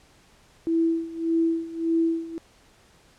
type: tone with tremolo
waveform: sine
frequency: 329.6 Hz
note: E4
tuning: in tune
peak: -18 dBFS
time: 0.67-2.38 s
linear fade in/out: 0 ms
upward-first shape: sine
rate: 1.7 Hz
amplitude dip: 85%
effects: pink hiss -57 dBFS RMS until 3.18 s + low-pass 9000 Hz 12 dB/octave